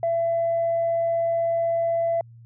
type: tone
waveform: sine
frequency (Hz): 671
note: E5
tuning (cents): +31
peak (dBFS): -19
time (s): 0.03-2.21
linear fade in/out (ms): 2
effects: tanh soft clip ceiling -16 dBFS + added 116 Hz sine -44 dBFS peak until 2.45 s